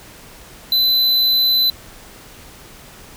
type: tone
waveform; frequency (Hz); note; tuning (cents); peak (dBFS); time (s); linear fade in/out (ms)
square; 4019; B7; +30; -13; 0.72-1.7; 2
effects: pink hiss -41 dBFS RMS until 3.16 s